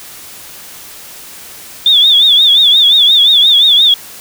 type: tone with vibrato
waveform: sine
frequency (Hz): 3520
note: A7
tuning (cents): 0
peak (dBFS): -4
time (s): 1.86-3.94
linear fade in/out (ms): 2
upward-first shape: triangle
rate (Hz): 5.7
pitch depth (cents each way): 130
effects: white hiss -32 dBFS RMS until 4.2 s